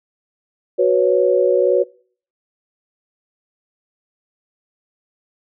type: chord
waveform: sine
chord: F# suspended fourth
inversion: none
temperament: just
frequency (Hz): 370 / 493.3 / 555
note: F#4 / B4 / C#5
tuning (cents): 0 / -2 / +2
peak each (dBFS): -16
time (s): 0.78-1.84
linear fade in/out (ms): 20
effects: noise-tail reverb RT60 0.5 s tail -24 dB re dry